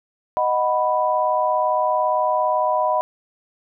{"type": "chord", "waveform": "sine", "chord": "B major", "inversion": "first", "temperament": "equal", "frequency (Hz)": [622.3, 740, 987.8], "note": ["D#5", "F#5", "B5"], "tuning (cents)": [0, 0, 0], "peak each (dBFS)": [-21, -23, -20], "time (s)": [0.37, 3.01], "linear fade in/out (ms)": 0, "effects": []}